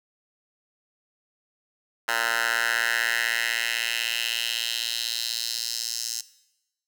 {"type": "tone with high-pass filter sweep", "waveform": "10% pulse", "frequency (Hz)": 116.1, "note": "A#2", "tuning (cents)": -7, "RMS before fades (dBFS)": -27, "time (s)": [2.08, 6.21], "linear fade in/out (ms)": 5, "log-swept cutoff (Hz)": [1200, 5800], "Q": 2.6, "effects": ["noise-tail reverb RT60 0.9 s tail -18 dB re dry"]}